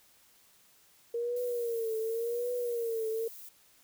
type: tone with vibrato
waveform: sine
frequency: 466.2 Hz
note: A#4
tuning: in tune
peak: -30 dBFS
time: 1.14-3.28 s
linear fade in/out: 5 ms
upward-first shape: triangle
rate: 0.9 Hz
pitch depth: 100 cents each way
type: noise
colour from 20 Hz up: violet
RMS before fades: -48 dBFS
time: 1.36-3.49 s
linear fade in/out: 5 ms
effects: white hiss -63 dBFS RMS until 3.83 s